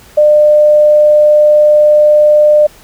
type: tone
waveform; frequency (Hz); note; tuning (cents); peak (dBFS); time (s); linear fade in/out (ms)
sine; 600; D5; +37; -3; 0.17-2.67; 10
effects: pink hiss -40 dBFS RMS until 2.83 s